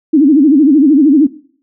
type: tone with vibrato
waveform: sine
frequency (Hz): 290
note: D4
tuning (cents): -22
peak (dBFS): -4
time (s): 0.13-1.27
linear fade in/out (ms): 10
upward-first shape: sine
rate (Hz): 13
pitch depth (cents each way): 180
effects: noise-tail reverb RT60 0.5 s tail -18 dB re dry